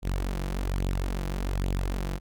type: tone with flanger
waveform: sawtooth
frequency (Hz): 46.58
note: F#1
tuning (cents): +12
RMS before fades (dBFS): -29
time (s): 0.02-2.2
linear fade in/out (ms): 50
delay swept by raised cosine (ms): 0.27 to 6.07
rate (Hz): 1.2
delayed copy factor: +0.6
effects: none